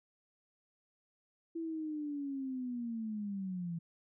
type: linear sweep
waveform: sine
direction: down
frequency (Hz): 333.3 to 164.81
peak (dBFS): -36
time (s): 1.55-3.79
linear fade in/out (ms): 10
effects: none